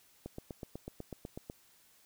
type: click train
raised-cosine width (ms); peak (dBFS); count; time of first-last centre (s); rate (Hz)
2; -28; 11; 0.26-1.499; 8.07
effects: white hiss -65 dBFS RMS until 2.05 s